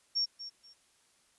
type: tone with echo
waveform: sine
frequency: 5510 Hz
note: F8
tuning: 24 cents flat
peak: -27 dBFS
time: 0.15-0.26 s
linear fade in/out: 20 ms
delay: 240 ms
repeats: 2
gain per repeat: -13 dB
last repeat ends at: 0.74 s
effects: white hiss -68 dBFS RMS until 1.38 s + resampled to 24000 Hz